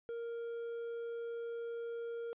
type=tone with hard clipping; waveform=triangle; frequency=466.2 Hz; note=A#4; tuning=in tune; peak=-40 dBFS; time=0.09-2.33 s; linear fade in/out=0 ms; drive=7 dB; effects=resampled to 8000 Hz